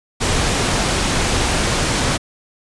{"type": "low-pass noise", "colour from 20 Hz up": "pink", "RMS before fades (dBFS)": -18, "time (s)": [0.2, 2.18], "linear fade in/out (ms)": 20, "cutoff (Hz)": 9600, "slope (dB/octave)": 24, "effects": ["resampled to 24000 Hz"]}